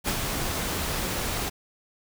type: noise with ADSR envelope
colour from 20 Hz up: pink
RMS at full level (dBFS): -25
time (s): 0.04-1.5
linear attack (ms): 41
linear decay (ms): 61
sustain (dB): -4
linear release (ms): 19
effects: none